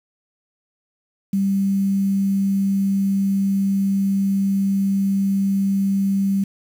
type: tone with quantisation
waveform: sine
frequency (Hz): 196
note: G3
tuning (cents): 0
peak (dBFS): -16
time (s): 1.33-6.44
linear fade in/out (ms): 5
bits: 7
effects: none